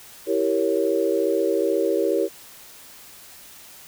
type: chord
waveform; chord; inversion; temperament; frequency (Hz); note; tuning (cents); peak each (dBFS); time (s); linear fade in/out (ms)
sine; E diminished seventh; none; equal; 329.6 / 392 / 466.2 / 554.4; E4 / G4 / Bb4 / Db5; 0 / 0 / 0 / 0; -25 / -23 / -24 / -25; 0.26-2.29; 50
effects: white hiss -45 dBFS RMS until 3.87 s